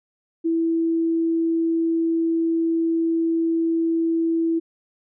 sine tone, 329.6 Hz, E4, in tune, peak -18 dBFS, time 0.44-4.6 s, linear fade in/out 20 ms, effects none

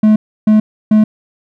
triangle tone bursts, 214.7 Hz, A3, 42 cents flat, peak -3 dBFS, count 3, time 0.03-1.04 s, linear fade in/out 5 ms, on 130 ms, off 310 ms, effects none

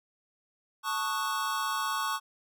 square chord, D# half-diminished seventh, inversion second, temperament equal, 880 / 1108.7 / 1244.5 / 1480 Hz, A5 / C#6 / D#6 / F#6, 0 / 0 / 0 / 0 cents, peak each -37 / -32 / -38 / -38 dBFS, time 0.83-2.2 s, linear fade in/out 50 ms, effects none

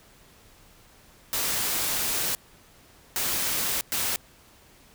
white noise bursts at uneven times, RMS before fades -27 dBFS, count 3, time 1.33-2.35 / 3.16-3.81 / 3.92-4.16 s, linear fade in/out 0 ms, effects pink hiss -55 dBFS RMS until 4.94 s

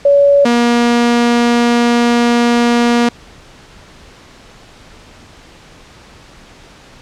sine / sawtooth tone pair in turn, 566 / 238 Hz, C#5 / A#3, +36 / +36 cents, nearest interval octave + minor third, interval 1500 cents, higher first, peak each -5 dBFS, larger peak neither, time 0.05-0.45 / 0.45-3.09 s, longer second, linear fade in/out 5 ms, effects pink hiss -40 dBFS RMS until 7.01 s + low-pass 6000 Hz 12 dB/octave

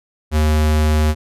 square tone, 76.7 Hz, D#2, 24 cents flat, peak -13 dBFS, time 0.31-1.15 s, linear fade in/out 50 ms, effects resampled to 32000 Hz

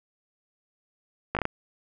slowing click train, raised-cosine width 0.5 ms, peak -11 dBFS, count 5, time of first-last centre 1.35-1.454 s, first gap 17 ms, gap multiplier 1.29, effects none

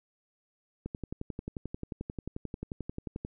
click train, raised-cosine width 3 ms, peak -23 dBFS, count 28, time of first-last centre 0.86-3.249 s, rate 11.3 Hz, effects none

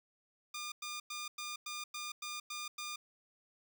10% pulse tone bursts, 1208 Hz, D6, 48 cents sharp, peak -32 dBFS, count 9, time 0.54-2.96 s, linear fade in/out 5 ms, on 180 ms, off 100 ms, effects 11-bit

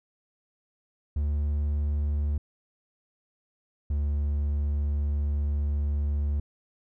triangle tone pair in turn, 73.4 / 72.64 Hz, D2 / D2, 0 / -18 cents, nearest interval unison, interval 18 cents, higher first, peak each -22 dBFS, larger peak neither, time 1.16-2.38 / 3.9-6.4 s, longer second, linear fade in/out 5 ms, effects none

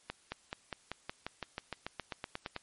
accelerating click train, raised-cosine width 0.3 ms, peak -21 dBFS, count 17, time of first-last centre 0.1-2.563 s, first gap 220 ms, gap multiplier 0.95, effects white hiss -65 dBFS RMS until 2.62 s + MP3 48 kbps

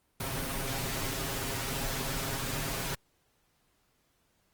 pink noise with comb filter, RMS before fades -34 dBFS, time 0.2-2.95 s, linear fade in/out 5 ms, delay 7.4 ms, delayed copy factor +0.75, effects pink hiss -72 dBFS RMS until 4.53 s + Opus 32 kbps

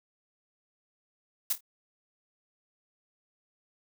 blue noise with echo, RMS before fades -27 dBFS, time 1.5-1.53 s, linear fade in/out 5 ms, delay 26 ms, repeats 3, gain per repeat -11 dB, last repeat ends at 1.608 s, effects none

